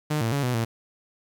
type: tone with pitch steps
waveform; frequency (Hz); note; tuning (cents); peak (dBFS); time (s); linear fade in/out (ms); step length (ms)
sawtooth; 151.5 / 113.6 / 141.3 / 124.3 / 114.6; D#3 / A#2 / C#3 / B2 / A#2; -46 / -44 / +34 / +12 / -29; -19; 0.1-0.65; 10; 110
effects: 9-bit